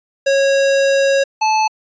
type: tone pair in turn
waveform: square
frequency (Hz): 549 / 869.7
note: C#5 / A5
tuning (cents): -17 / -20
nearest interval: minor sixth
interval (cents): 797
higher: second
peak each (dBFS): -12 / -13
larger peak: first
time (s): 0.26-1.24 / 1.41-1.68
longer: first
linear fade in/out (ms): 10
effects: resampled to 16000 Hz